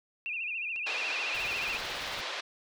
sine tone with vibrato, 2575 Hz, E7, 41 cents flat, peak -32 dBFS, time 0.26-1.77 s, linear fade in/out 0 ms, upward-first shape sine, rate 14 Hz, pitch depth 120 cents each way
clicks, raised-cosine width 0.2 ms, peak -32 dBFS, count 3, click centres 0.761 / 1.372 / 1.625 s
white band-pass noise, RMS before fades -37 dBFS, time 0.86-2.41 s, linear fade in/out 10 ms, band 380 to 4300 Hz, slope 24 dB/octave
pink noise with tremolo, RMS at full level -46 dBFS, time 1.34-2.22 s, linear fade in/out 10 ms, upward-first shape sine, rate 18 Hz, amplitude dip 55%
effects none

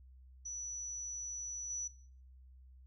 sine tone with level steps, 5920 Hz, F#8, in tune, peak -40 / -37 dBFS, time 0.45-1.88 s, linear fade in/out 10 ms, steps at 1.7 s, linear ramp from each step 2 ms, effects noise-tail reverb RT60 0.5 s tail -19 dB re dry + added 64 Hz sine -55 dBFS peak until 2.86 s

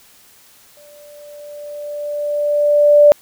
sine tone with exponential growth, 587.3 Hz, D5, in tune, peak -3 dBFS, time 0.77-3.12 s, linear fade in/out 0 ms, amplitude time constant 510 ms, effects white hiss -48 dBFS RMS until 3.21 s

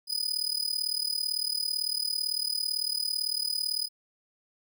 40% pulse tone with amplitude modulation, 4978 Hz, D#8, in tune, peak -23 dBFS, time 0.07-3.89 s, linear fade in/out 50 ms, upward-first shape sine, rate 37.9 Hz, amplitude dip 90%, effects none

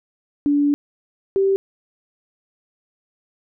sine tone pair in turn, 288.6 / 389.3 Hz, D4 / G4, -30 / -12 cents, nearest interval perfect fourth, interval 518 cents, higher second, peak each -14 dBFS, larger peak neither, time 0.46-0.74 / 1.36-1.56 s, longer first, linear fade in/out 0 ms, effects none

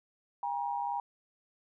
sine tone pair together, 807.2 / 950 Hz, G#5 / A#5, -49 / +33 cents, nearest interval minor third, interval 282 cents, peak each -34 / -34 dBFS, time 0.43-1 s, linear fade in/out 2 ms, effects none

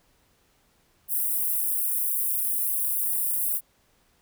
white high-pass noise, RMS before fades -26 dBFS, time 1.08-3.61 s, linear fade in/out 50 ms, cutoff 9500 Hz, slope 48 dB/octave, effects pink hiss -65 dBFS RMS until 4.21 s

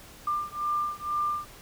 sine beating tone pair, 1192 / 1194.1 Hz, D6 / D6, +25 / +28 cents, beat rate 2.1 Hz, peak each -30 dBFS, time 0.27-1.45 s, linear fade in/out 5 ms, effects pink hiss -49 dBFS RMS until 1.61 s

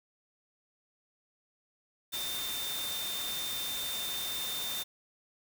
sine tone in noise, 3607 Hz, A7, 42 cents sharp, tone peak -36 dBFS, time 2.12-4.84 s, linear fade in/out 20 ms, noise white, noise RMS -38 dBFS, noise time 2.12-4.84 s, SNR -1 dB, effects none

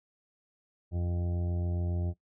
harmonic tone, 87.31 Hz, F2, in tune, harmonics 1 / 2 / 3 / 4 / 5 / 7 / 8 / 9, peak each -29 / -38 / -49 / -43 / -52 / -48 / -56 / -56 dBFS, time 0.91-2.14 s, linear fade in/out 50 ms, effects noise-tail reverb RT60 0.1 s tail -17 dB re dry

